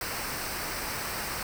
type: noise with comb filter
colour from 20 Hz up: pink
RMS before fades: -34 dBFS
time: 0.01-1.43 s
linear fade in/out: 2 ms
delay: 0.29 ms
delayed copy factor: -0.55
effects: none